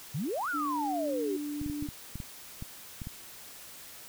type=exponential two-way sweep; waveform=sine; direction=up then down; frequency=122.4 to 1498 to 362 Hz; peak=-30 dBFS; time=0.14-1.37 s; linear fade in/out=10 ms; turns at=0.49 s
type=tone; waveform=sine; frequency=293.7 Hz; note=D4; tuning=in tune; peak=-33 dBFS; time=0.53-1.88 s; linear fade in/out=20 ms
type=clicks; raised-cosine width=5 ms; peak=-26 dBFS; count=10; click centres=1.615 / 1.662 / 1.699 / 1.825 / 1.888 / 2.156 / 2.202 / 2.624 / 3.018 / 3.071 s
effects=white hiss -48 dBFS RMS until 4.08 s